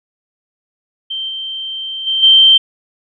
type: tone with level steps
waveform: sine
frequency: 3131 Hz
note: G7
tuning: 3 cents flat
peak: -19 / -21 / -13 / -4 dBFS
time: 1.1-2.58 s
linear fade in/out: 10 ms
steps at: 1.28 / 2.06 / 2.22 s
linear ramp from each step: 20 ms
effects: none